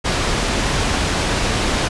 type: low-pass noise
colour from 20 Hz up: pink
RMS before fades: -19 dBFS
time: 0.04-1.89 s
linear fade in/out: 20 ms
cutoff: 6600 Hz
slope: 12 dB/octave
effects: resampled to 24000 Hz